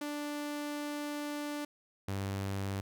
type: tone pair in turn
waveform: sawtooth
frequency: 293.7 / 98.01 Hz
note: D4 / G2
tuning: 0 / 0 cents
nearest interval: octave + perfect fifth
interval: 1900 cents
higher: first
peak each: -32 / -30 dBFS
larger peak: second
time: 0.01-1.65 / 2.08-2.81 s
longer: first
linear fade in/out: 5 ms
effects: none